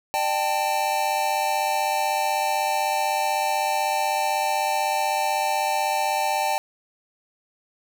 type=chord; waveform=square; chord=D suspended fourth; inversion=none; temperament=equal with one note detuned; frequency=602.1 / 784 / 880 Hz; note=D5 / G5 / A5; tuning=+43 / 0 / 0 cents; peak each=-30 / -25 / -26 dBFS; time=0.14-6.58 s; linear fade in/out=0 ms; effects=none